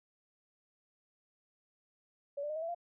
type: tone with pitch steps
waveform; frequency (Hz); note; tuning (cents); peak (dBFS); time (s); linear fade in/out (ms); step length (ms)
sine; 567 / 590.1 / 614 / 639 / 665 / 692; C#5 / D5 / D#5 / D#5 / E5 / F5; +39 / +8 / -23 / +46 / +15 / -16; -35; 2.37-2.748; 10; 63
effects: none